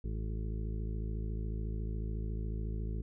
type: harmonic tone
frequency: 54 Hz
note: A1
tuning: 32 cents flat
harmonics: 1 / 2 / 3 / 4 / 6 / 7 / 8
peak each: -35 / -41 / -45 / -47 / -51 / -52 / -53 dBFS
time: 0.04-3.02 s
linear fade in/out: 5 ms
effects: none